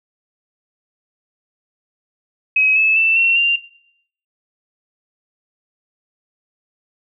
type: tone with pitch steps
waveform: sine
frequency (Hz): 2546 / 2603 / 2660 / 2719 / 2780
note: D#7 / E7 / E7 / F7 / F7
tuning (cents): +39 / -22 / +15 / -47 / -9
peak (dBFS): -11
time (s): 2.56-3.56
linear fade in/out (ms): 5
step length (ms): 200
effects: noise-tail reverb RT60 0.7 s tail -21 dB re dry